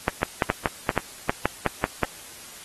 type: clicks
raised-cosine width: 0.5 ms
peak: -5 dBFS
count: 12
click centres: 0.081 / 0.231 / 0.422 / 0.501 / 0.658 / 0.892 / 0.977 / 1.295 / 1.456 / 1.663 / 1.841 / 2.033 s
effects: white hiss -43 dBFS RMS until 2.64 s + AAC 32 kbps